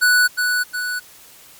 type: tone with echo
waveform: square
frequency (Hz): 1480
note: F#6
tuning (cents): 0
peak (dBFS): -12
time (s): 0.01-0.28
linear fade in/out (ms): 20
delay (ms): 360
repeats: 2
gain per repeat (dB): -5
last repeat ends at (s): 1
effects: white hiss -45 dBFS RMS until 1.59 s + MP3 96 kbps